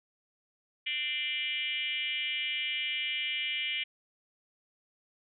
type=tone with frequency modulation; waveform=sine; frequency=2637 Hz; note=E7; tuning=in tune; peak=-30 dBFS; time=0.86-3.84 s; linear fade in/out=10 ms; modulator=280 Hz; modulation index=2.1; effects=none